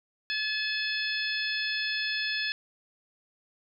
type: harmonic tone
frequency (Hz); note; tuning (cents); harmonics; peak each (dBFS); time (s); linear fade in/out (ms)
860; A5; -40; 2 / 3 / 4 / 5 / 6; -32 / -34 / -35 / -36 / -37; 0.3-2.52; 0
effects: none